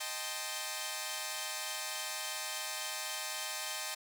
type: chord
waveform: 5% pulse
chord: A half-diminished seventh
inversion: second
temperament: equal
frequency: 622.3 / 784 / 880 / 1046.5 Hz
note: Eb5 / G5 / A5 / C6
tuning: 0 / 0 / 0 / 0 cents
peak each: -31 dBFS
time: 0-3.95 s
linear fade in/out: 10 ms
effects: none